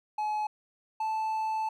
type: tone pair in turn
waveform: triangle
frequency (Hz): 850 / 876.4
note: G#5 / A5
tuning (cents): +40 / -7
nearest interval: minor second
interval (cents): 53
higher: second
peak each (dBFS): -26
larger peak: neither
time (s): 0.18-0.47 / 1-1.69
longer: second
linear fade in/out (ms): 5
effects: none